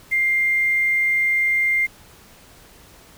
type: tone with quantisation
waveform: sine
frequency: 2100 Hz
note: C7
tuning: 6 cents sharp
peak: -16 dBFS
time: 0.11-1.87 s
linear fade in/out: 20 ms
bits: 7
effects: pink hiss -48 dBFS RMS until 3.17 s